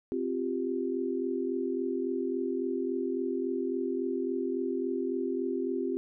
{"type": "chord", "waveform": "sine", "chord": "C suspended fourth", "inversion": "none", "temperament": "just", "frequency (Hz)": [261.6, 348.8, 392.4], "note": ["C4", "F4", "G4"], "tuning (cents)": [0, -2, 2], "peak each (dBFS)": -33, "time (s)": [0.12, 5.97], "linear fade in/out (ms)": 0, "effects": []}